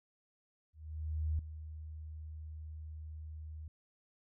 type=tone with ADSR envelope; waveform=sine; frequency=77.78 Hz; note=D#2; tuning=in tune; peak=-30 dBFS; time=0.73-3.68 s; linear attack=660 ms; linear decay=3 ms; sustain=-13 dB; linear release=3 ms; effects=none